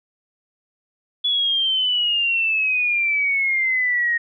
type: exponential sweep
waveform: sine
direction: down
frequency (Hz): 3421 to 1864.7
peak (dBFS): -17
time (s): 1.24-4.18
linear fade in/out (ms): 10
effects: none